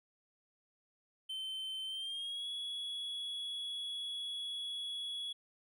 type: tone with pitch glide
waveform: triangle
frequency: 3087 to 3366 Hz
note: G7 to G#7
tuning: -27 to +23 cents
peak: -37 dBFS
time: 1.29-5.33 s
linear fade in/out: 10 ms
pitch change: +150 cents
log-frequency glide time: 1.85-2.48 s
effects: none